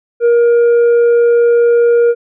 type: tone with tanh clipping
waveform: triangle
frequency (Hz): 472.4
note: A#4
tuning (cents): +23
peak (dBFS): -7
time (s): 0.2-2.15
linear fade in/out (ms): 50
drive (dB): 8
effects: none